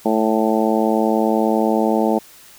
harmonic tone, 110 Hz, A2, in tune, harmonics 2 / 3 / 4 / 5 / 6 / 7 / 8, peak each -19 / -21 / -22 / -23 / -24 / -24 / -25 dBFS, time 0.05-2.19 s, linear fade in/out 10 ms, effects white hiss -45 dBFS RMS until 2.58 s

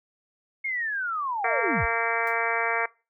sine linear sweep, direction down, 2179 to 34.74 Hz, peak -26 dBFS, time 0.64-1.86 s, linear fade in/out 10 ms
harmonic tone, 230 Hz, A#3, 23 cents flat, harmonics 2 / 3 / 4 / 5 / 6 / 7 / 8 / 9 / 10, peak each -32 / -32 / -32 / -32 / -32 / -32 / -32 / -32 / -32 dBFS, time 1.44-2.86 s, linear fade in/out 5 ms
white noise with exponential decay, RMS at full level -45 dBFS, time 2.27-2.39 s, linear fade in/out 2 ms, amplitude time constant 24 ms
effects noise-tail reverb RT60 0.3 s tail -22 dB re dry

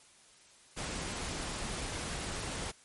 pink noise, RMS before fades -38 dBFS, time 0.76-2.72 s, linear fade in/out 20 ms, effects white hiss -60 dBFS RMS until 2.84 s + MP3 48 kbps

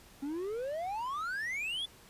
triangle exponential sweep, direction up, 270 to 3520 Hz, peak -32 dBFS, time 0.22-1.86 s, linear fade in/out 10 ms, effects pink hiss -57 dBFS RMS until 2.09 s + resampled to 32000 Hz

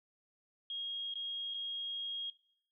sine tone with dropouts, 3266 Hz, G#7, 30 cents flat, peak -38 dBFS, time 0.7-2.3 s, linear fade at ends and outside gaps 2 ms, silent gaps 1.139-1.155 / 1.539-1.543 s, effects noise-tail reverb RT60 0.6 s tail -19 dB re dry

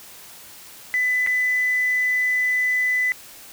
sine tone with dropouts, 2000 Hz, B6, 21 cents sharp, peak -17 dBFS, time 0.94-3.12 s, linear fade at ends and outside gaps 0 ms, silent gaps 1.264-1.272 s, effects tanh soft clip ceiling -13 dBFS + white hiss -43 dBFS RMS until 3.52 s

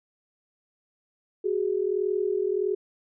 sine tone pair together, 373.8 / 415.3 Hz, F#4 / G#4, +18 / 0 cents, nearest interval major second, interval 182 cents, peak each -26 dBFS, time 1.44-2.75 s, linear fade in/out 10 ms, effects none

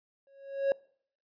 triangle tone with exponential growth, 550 Hz, C#5, 14 cents flat, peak -19 dBFS, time 0.27-0.72 s, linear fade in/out 1 ms, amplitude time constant 97 ms, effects noise-tail reverb RT60 0.6 s tail -24 dB re dry + resampled to 11025 Hz

